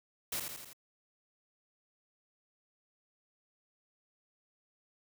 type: noise with echo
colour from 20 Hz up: white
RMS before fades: -36 dBFS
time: 0.32-0.4 s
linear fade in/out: 5 ms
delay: 83 ms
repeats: 4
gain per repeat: -4 dB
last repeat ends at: 0.732 s
effects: none